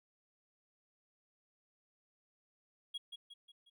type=tone with echo; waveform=triangle; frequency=3300 Hz; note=G#7; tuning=12 cents flat; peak=-37 dBFS; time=2.94-2.98 s; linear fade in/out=10 ms; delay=180 ms; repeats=4; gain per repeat=-6 dB; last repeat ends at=3.7 s; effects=none